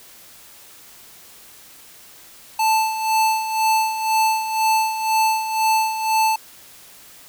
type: tone with tremolo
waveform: square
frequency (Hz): 880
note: A5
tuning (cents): 0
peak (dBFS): -15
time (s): 2.59-6.36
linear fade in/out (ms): 5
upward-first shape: sine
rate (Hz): 2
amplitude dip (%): 65
effects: white hiss -45 dBFS RMS until 7.28 s